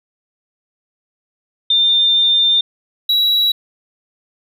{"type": "tone pair in turn", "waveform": ["sine", "triangle"], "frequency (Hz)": [3603, 3893], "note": ["A7", "B7"], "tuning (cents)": [40, -26], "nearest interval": "minor second", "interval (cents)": 134, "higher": "second", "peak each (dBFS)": -10, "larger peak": "neither", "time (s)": [[1.7, 2.61], [3.09, 3.52]], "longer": "first", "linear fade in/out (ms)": 5, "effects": []}